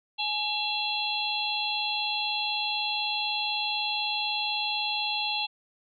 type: tone cluster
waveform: sine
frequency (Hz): 842 / 2714 / 3364 / 4080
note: G#5 / E7 / G#7 / C8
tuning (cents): +24 / +50 / +22 / -44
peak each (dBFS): -33 / -32 / -32 / -32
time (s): 0.18-5.47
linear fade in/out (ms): 20
effects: none